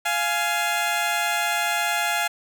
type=tone pair together; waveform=15% pulse; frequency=695.7 / 837 Hz; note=F5 / G#5; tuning=-7 / +13 cents; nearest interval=minor third; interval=320 cents; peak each=-18 / -18 dBFS; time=0.05-2.28 s; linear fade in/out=10 ms; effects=none